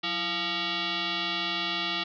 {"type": "tone with frequency modulation", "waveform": "sine", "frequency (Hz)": 336, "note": "E4", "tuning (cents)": 33, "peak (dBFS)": -27, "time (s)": [0.03, 2.04], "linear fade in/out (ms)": 10, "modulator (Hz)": 518, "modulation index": 7.6, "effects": []}